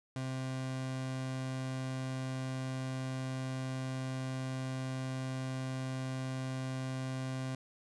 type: tone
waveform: 30% pulse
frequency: 130.81 Hz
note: C3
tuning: in tune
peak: -33 dBFS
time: 0.16-7.55 s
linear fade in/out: 2 ms
effects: resampled to 22050 Hz + 11-bit